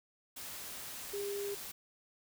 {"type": "tone in noise", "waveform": "sine", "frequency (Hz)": 403.5, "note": "G#4", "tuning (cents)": -50, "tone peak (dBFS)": -36, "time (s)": [1.13, 1.55], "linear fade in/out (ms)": 10, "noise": "white", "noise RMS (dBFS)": -45, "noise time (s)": [0.36, 1.72], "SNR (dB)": 6, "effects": []}